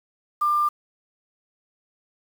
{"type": "tone with quantisation", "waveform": "sine", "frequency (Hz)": 1194, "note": "D6", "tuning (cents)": 28, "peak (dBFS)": -18, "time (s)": [0.41, 0.69], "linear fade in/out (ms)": 10, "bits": 7, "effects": []}